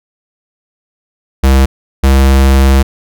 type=tone pair in turn; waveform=square; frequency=66.7 / 67.2 Hz; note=C2 / C2; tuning=+34 / +47 cents; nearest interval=unison; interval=13 cents; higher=second; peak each=-5 dBFS; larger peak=neither; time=1.43-1.66 / 2.03-2.83 s; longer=second; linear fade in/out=10 ms; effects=none